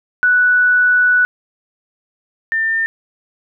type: tone pair in turn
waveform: sine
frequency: 1480 / 1800.6 Hz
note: F#6 / A6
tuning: 0 / +39 cents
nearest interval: minor third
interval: 339 cents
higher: second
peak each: -9 / -14 dBFS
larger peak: first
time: 0.23-1.25 / 2.52-2.86 s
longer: first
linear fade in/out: 0 ms
effects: none